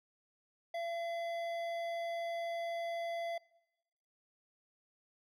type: tone with hard clipping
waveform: sine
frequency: 678 Hz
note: E5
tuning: 49 cents sharp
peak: -38 dBFS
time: 0.74-3.38 s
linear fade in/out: 5 ms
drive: 11 dB
effects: noise-tail reverb RT60 1.0 s tail -22 dB re dry